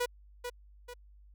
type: tone with echo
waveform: sawtooth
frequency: 488.6 Hz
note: B4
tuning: 19 cents flat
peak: -25 dBFS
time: 0-0.06 s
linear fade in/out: 10 ms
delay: 440 ms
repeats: 2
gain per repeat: -7 dB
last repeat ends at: 0.94 s
effects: added 50 Hz sine -54 dBFS peak until 1.34 s